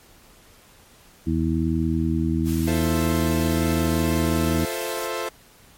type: harmonic tone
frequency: 80.9 Hz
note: E2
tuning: 32 cents flat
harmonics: 1 / 2 / 3 / 4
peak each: -25 / -25 / -25 / -25 dBFS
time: 1.26-4.66 s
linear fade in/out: 20 ms
type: noise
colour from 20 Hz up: white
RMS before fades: -37 dBFS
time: 2.44-5.1 s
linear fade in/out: 50 ms
type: chord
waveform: sawtooth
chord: F major seventh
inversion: none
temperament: equal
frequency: 349.2 / 440 / 523.3 / 659.3 Hz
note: F4 / A4 / C5 / E5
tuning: 0 / 0 / 0 / 0 cents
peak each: -29 / -27 / -27 / -29 dBFS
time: 2.67-5.29 s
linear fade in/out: 5 ms
effects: pink hiss -52 dBFS RMS until 5.77 s + MP3 64 kbps